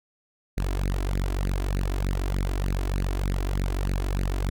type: tone with flanger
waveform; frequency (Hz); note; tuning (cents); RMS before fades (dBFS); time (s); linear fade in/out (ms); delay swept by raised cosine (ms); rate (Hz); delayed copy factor
sawtooth; 47.08; F#1; +31; -26; 0.57-4.5; 10; 0.44 to 3.04; 3.3; +0.85
effects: none